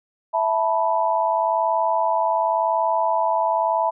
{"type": "chord", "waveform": "sine", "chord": "E suspended fourth", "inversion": "none", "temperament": "equal with one note detuned", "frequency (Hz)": [659.3, 880, 980.9], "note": ["E5", "A5", "B5"], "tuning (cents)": [0, 0, -12], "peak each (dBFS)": -22, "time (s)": [0.33, 3.91], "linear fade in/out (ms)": 20, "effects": []}